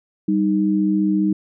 sine tone pair together, 195.48 / 310.3 Hz, G3 / D#4, -5 / -5 cents, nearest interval minor sixth, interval 800 cents, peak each -18 dBFS, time 0.28-1.33 s, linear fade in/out 5 ms, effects none

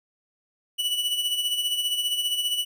45% pulse tone with tremolo, 2954 Hz, F#7, 3 cents flat, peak -21 dBFS, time 0.78-2.65 s, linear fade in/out 20 ms, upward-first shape sine, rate 15 Hz, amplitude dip 55%, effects none

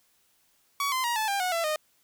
sawtooth tone with pitch steps, 1128 / 1034.4 / 948.5 / 869.8 / 797.6 / 731.4 / 670.7 / 615 Hz, C#6 / C6 / A#5 / A5 / G5 / F#5 / E5 / D#5, +30 / -20 / +30 / -20 / +30 / -20 / +30 / -20 cents, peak -22 dBFS, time 0.8-1.76 s, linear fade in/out 2 ms, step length 120 ms, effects white hiss -67 dBFS RMS until 2.03 s

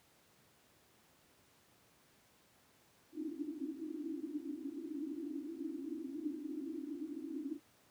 white band-pass noise, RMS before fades -43 dBFS, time 3.12-7.6 s, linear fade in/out 50 ms, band 270 to 330 Hz, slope 96 dB/octave, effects pink hiss -68 dBFS RMS until 7.9 s + high-pass 100 Hz 12 dB/octave

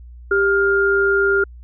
sine tone pair together, 395.1 / 1408 Hz, G4 / F6, +14 / +14 cents, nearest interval octave + minor seventh, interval 2200 cents, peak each -16 dBFS, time 0.31-1.44 s, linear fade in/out 5 ms, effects added 60 Hz sine -36 dBFS peak until 1.63 s

